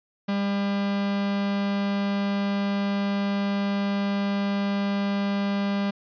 45% pulse tone, 200 Hz, G3, 35 cents sharp, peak -23 dBFS, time 0.28-5.91 s, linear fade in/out 10 ms, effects resampled to 11025 Hz

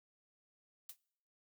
blue noise with exponential decay, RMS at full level -42 dBFS, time 0.89-0.97 s, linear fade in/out 5 ms, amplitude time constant 17 ms, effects noise-tail reverb RT60 0.7 s tail -24 dB re dry

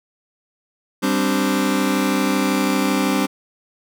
sawtooth chord, G suspended fourth, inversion none, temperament just, 196 / 261.3 / 294 Hz, G3 / C4 / D4, 0 / -2 / +2 cents, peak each -17 dBFS, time 1.02-3.27 s, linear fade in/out 20 ms, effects none

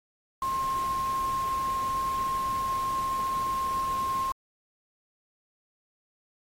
sine tone in noise, 1064 Hz, C6, 29 cents sharp, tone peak -26 dBFS, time 0.42-4.32 s, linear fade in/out 2 ms, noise pink, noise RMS -42 dBFS, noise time 0.42-4.32 s, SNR +13 dB, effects AAC 48 kbps

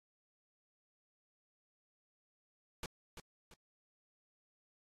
pink noise with echo, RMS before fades -42 dBFS, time 2.83-2.86 s, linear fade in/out 2 ms, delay 340 ms, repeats 2, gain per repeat -8 dB, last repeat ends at 3.54 s, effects low-pass 10000 Hz 12 dB/octave + AAC 64 kbps

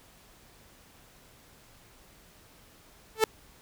sawtooth tone with exponential growth, 440 Hz, A4, in tune, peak -12 dBFS, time 3.15-3.24 s, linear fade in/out 1 ms, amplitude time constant 18 ms, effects pink hiss -57 dBFS RMS until 3.61 s

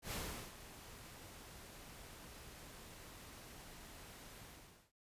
pink noise with ADSR envelope, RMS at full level -42 dBFS, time 0.02-4.92 s, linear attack 97 ms, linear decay 400 ms, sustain -13 dB, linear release 480 ms, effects noise-tail reverb RT60 0.1 s tail -23 dB re dry + resampled to 32000 Hz

